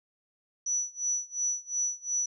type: tone with tremolo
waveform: sine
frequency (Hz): 5920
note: F#8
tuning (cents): 0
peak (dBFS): -25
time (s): 0.66-2.26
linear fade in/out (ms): 5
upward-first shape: sine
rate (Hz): 2.8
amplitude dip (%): 95
effects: none